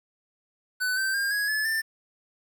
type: tone with pitch steps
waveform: square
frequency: 1500 / 1552.9 / 1607.7 / 1664.4 / 1723 / 1783.8 Hz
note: F#6 / G6 / G6 / G#6 / A6 / A6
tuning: +23 / -17 / +43 / +3 / -37 / +23 cents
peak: -25 dBFS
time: 0.8-1.82 s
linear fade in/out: 20 ms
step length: 170 ms
effects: 9-bit